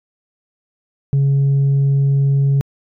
sine tone, 138.59 Hz, C#3, in tune, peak -9 dBFS, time 1.13-2.61 s, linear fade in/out 0 ms, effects tanh soft clip ceiling -10 dBFS

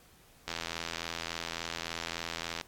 click train, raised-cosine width 0.2 ms, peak -17 dBFS, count 179, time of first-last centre 0.48-2.612 s, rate 83.5 Hz, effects pink hiss -60 dBFS RMS until 2.67 s + AAC 64 kbps

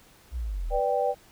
sine linear sweep, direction down, 65.41 to 31 Hz, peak -28 dBFS, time 0.31-0.81 s, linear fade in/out 50 ms
sine chord, G major, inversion first, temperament equal, 493.9 / 587.3 / 784 Hz, B4 / D5 / G5, 0 / 0 / 0 cents, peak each -27 dBFS, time 0.7-1.15 s, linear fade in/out 50 ms
effects pink hiss -56 dBFS RMS until 1.31 s

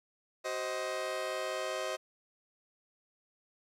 sawtooth chord, C diminished, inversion second, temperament just, 376.7 / 523.3 / 627.9 Hz, Gb4 / C5 / Eb5, +31 / 0 / +16 cents, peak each -38 / -34 / -33 dBFS, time 0.44-1.97 s, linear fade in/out 20 ms, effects low-pass 9000 Hz 12 dB/octave + 11-bit

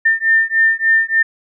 sine beating tone pair, 1800 / 1803.4 Hz, A6 / A6, +39 / +42 cents, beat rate 3.4 Hz, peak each -14 dBFS, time 0.05-1.23 s, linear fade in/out 10 ms, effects none

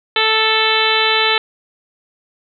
harmonic tone, 440 Hz, A4, in tune, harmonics 1 / 2 / 3 / 4 / 5 / 6 / 7 / 8 / 9, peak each -21 / -21 / -21 / -21 / -21 / -21 / -21 / -21 / -21 dBFS, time 0.16-1.38 s, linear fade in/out 2 ms, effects none

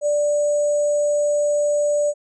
sine tone with sample-and-hold, 587.3 Hz, D5, in tune, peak -16 dBFS, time 0.01-2.14 s, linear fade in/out 50 ms, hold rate 7350 Hz, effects resampled to 24000 Hz

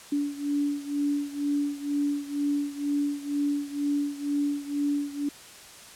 sine beating tone pair, 287 / 289.1 Hz, D4 / D4, -40 / -27 cents, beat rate 2.1 Hz, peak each -27 / -30 dBFS, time 0.12-5.29 s, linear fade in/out 5 ms, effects white hiss -47 dBFS RMS until 5.95 s + low-pass 10000 Hz 12 dB/octave

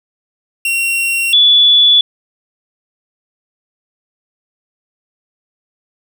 45% pulse / sine tone pair in turn, 2741 / 3439 Hz, F7 / A7, -33 / -40 cents, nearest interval major third, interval 393 cents, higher second, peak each -13 / -5 dBFS, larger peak second, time 0.65-1.33 / 1.33-2.01 s, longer neither, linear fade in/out 2 ms, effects none

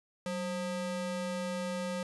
square ring-modulated tone, 358.9 Hz, F4, 47 cents sharp, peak -31 dBFS, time 0.26-2.03 s, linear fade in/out 2 ms, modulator 170 Hz, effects resampled to 24000 Hz

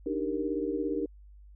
sine chord, Eb major seventh, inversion third, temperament equal, 293.7 / 311.1 / 392 / 466.2 Hz, D4 / Eb4 / G4 / Bb4, 0 / 0 / 0 / 0 cents, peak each -34 dBFS, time 0.06-1.06 s, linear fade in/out 5 ms, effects added 50 Hz sine -49 dBFS peak until 1.55 s

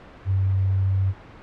sine tone, 95.9 Hz, G2, 37 cents flat, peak -18 dBFS, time 0.25-1.14 s, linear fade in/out 50 ms, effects pink hiss -44 dBFS RMS until 1.42 s + low-pass 2000 Hz 12 dB/octave

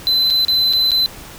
triangle tone with dropouts, 4039 Hz, B7, 38 cents sharp, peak -11 dBFS, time 0.07-1.06 s, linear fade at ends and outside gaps 0 ms, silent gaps 0.302-0.307 / 0.449-0.483 / 0.728-0.734 / 0.908-0.917 s, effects pink hiss -36 dBFS RMS until 1.38 s

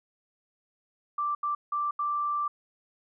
sine tone bursts at uneven times, 1174.7 Hz, D6, in tune, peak -26 dBFS, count 4, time 1.18-1.35 / 1.43-1.55 / 1.72-1.91 / 1.99-2.48 s, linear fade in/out 5 ms, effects none

